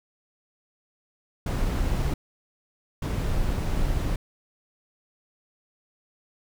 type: noise bursts at uneven times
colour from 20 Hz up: brown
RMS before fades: -25 dBFS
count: 2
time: 1.46-2.14 / 3.02-4.16 s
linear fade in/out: 5 ms
effects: none